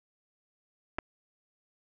clicks, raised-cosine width 0.5 ms, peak -18 dBFS, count 2, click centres 0.985 / 0.988 s, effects none

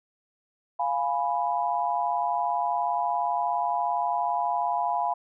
sine chord, F diminished, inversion none, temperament equal, 698.5 / 830.6 / 987.8 Hz, F5 / Ab5 / Cb6, 0 / 0 / 0 cents, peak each -28 / -28 / -28 dBFS, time 0.79-5.14 s, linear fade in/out 10 ms, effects none

